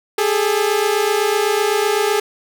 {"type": "tone pair together", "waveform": "sawtooth", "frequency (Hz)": [404.4, 432.3], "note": ["G#4", "A4"], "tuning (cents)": [-46, -31], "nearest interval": "minor second", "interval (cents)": 115, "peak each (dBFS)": -14, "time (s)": [0.18, 2.2], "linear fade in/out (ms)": 5, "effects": []}